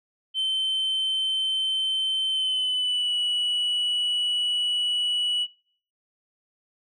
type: tone with pitch glide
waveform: sine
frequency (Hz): 3087 to 2942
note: G7 to F#7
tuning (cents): -27 to -11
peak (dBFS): -20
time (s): 0.34-5.47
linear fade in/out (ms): 50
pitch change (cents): -84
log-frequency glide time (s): 2.3-3.14
effects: noise-tail reverb RT60 0.6 s tail -26 dB re dry + tanh soft clip ceiling -21 dBFS